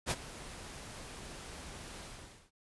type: noise with ADSR envelope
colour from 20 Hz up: pink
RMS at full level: -30 dBFS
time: 0.06-2.51 s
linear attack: 47 ms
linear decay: 42 ms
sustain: -17 dB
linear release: 470 ms
effects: resampled to 24000 Hz